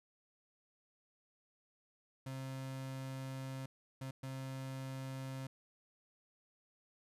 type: tone bursts at uneven times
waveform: 35% pulse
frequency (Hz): 132.9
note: C3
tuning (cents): +27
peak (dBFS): -40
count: 3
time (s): 2.26-3.66 / 4.01-4.11 / 4.23-5.47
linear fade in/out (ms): 5
effects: resampled to 32000 Hz